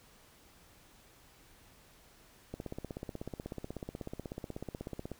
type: click train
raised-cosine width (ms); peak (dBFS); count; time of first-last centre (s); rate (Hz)
2; -26; 43; 2.54-5.117; 16.3
effects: pink hiss -61 dBFS RMS until 5.19 s